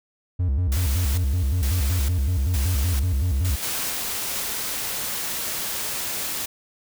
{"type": "tone with vibrato", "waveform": "triangle", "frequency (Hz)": 77.78, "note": "D#2", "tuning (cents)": 0, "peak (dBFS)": -17, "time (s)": [0.39, 3.56], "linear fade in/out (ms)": 10, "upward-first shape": "square", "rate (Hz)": 5.3, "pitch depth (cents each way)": 250}
{"type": "noise with tremolo", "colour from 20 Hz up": "white", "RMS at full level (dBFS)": -32, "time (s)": [0.72, 4.4], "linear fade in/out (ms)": 0, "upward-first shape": "square", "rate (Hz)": 1.1, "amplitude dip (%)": 70}
{"type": "noise", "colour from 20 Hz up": "white", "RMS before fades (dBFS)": -28, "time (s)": [3.62, 6.46], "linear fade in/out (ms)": 10}
{"effects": []}